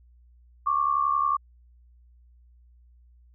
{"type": "tone pair together", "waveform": "sine", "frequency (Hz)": [1100, 1171.1], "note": ["C#6", "D6"], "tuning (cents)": [-14, -5], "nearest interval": "minor second", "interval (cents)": 109, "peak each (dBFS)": -24, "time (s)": [0.66, 1.37], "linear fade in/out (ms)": 10, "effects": ["added 60 Hz sine -53 dBFS peak until 3.34 s"]}